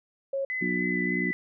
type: tone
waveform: sine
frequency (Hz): 546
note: C#5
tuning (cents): -26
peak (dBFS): -26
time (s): 0.33-0.45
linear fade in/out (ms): 5
type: tone with vibrato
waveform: sine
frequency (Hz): 2009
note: B6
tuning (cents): +29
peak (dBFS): -28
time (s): 0.5-1.33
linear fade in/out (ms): 0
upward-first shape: sine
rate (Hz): 3.4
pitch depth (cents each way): 14
type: harmonic tone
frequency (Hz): 60.5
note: B1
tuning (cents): -35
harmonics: 3 / 4 / 5 / 6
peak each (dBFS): -31 / -32 / -33 / -34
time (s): 0.61-1.32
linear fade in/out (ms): 10
effects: none